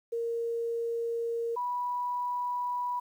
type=tone pair in turn; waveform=sine; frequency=464.7 / 980.4 Hz; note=A#4 / B5; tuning=-5 / -13 cents; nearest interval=octave + minor second; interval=1292 cents; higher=second; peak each=-29 / -29 dBFS; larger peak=neither; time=0.12-1.56 / 1.56-3 s; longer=neither; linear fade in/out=10 ms; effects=10-bit